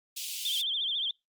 pink high-pass noise, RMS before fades -37 dBFS, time 0.16-0.62 s, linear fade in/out 10 ms, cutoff 2700 Hz, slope 48 dB/octave
sine tone with vibrato, 3352 Hz, G#7, 15 cents sharp, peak -28 dBFS, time 0.45-1.11 s, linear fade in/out 2 ms, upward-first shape sine, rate 14 Hz, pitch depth 130 cents each way
effects noise-tail reverb RT60 0.2 s tail -26 dB re dry + Opus 32 kbps

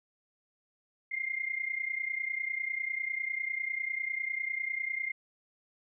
sine tone pair together, 2093 / 2123 Hz, C7 / C7, 0 / +25 cents, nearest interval unison, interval 25 cents, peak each -35 / -34 dBFS, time 1.11-5.12 s, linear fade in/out 10 ms, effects none

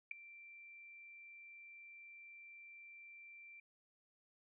sine tone with ADSR envelope, 2352 Hz, D7, 2 cents sharp, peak -35 dBFS, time 0.11-3.6 s, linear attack 4 ms, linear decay 6 ms, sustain -19 dB, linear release 4 ms, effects none

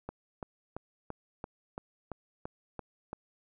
click train, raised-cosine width 1 ms, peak -24 dBFS, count 10, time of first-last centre 0.09-3.131 s, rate 2.96 Hz, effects none

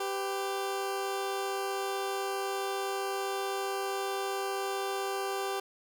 20% pulse tone pair together, 392 / 504.2 Hz, G4 / B4, 0 / +36 cents, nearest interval major third, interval 436 cents, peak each -27 / -35 dBFS, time 0-5.6 s, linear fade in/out 5 ms, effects none

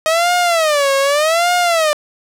sawtooth tone with vibrato, 624 Hz, D#5, 5 cents sharp, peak -8 dBFS, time 0.06-1.93 s, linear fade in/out 0 ms, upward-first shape sine, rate 0.84 Hz, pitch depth 230 cents each way, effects low-pass 11000 Hz 12 dB/octave + 7-bit

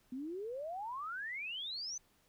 sine exponential sweep, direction up, 244.5 to 6272 Hz, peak -39 dBFS, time 0.12-1.98 s, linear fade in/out 5 ms, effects pink hiss -71 dBFS RMS until 2.28 s

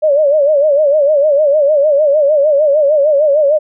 sine tone with vibrato, 587.3 Hz, D5, in tune, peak -7 dBFS, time 0.02-3.59 s, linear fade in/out 20 ms, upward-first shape sine, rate 6.6 Hz, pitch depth 110 cents each way, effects none

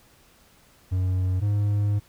triangle tone pair in turn, 92.5 / 102.86 Hz, F#2 / G#2, 0 / -16 cents, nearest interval major second, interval 184 cents, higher second, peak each -19 / -18 dBFS, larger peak second, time 0.91-1.41 / 1.41-2 s, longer second, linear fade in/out 20 ms, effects pink hiss -57 dBFS RMS until 2.08 s

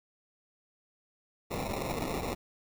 blue noise with sample-and-hold, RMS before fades -34 dBFS, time 1.5-2.35 s, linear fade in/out 20 ms, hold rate 1575 Hz, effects none

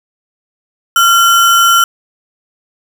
sine tone with sample-and-hold, 1376 Hz, F6, 26 cents flat, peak -5 dBFS, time 0.96-1.84 s, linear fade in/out 2 ms, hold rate 4410 Hz, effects none

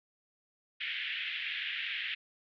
white band-pass noise, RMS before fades -37 dBFS, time 0.8-2.15 s, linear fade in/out 10 ms, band 1700 to 3300 Hz, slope 48 dB/octave, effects none

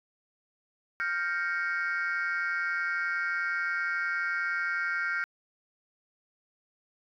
sine chord, G half-diminished seventh, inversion third, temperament equal, 1396.9 / 1568 / 1864.7 / 2217 Hz, F6 / G6 / Bb6 / Db7, 0 / 0 / 0 / 0 cents, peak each -30 / -31 / -35 / -36 dBFS, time 1-5.24 s, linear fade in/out 0 ms, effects tanh soft clip ceiling -22 dBFS

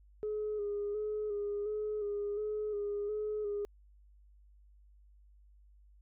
sine tone with vibrato, 417.1 Hz, G#4, 7 cents sharp, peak -32 dBFS, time 0.23-3.65 s, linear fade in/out 0 ms, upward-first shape square, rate 1.4 Hz, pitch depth 30 cents each way, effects tanh soft clip ceiling -29 dBFS + added 50 Hz sine -58 dBFS peak until 6.01 s

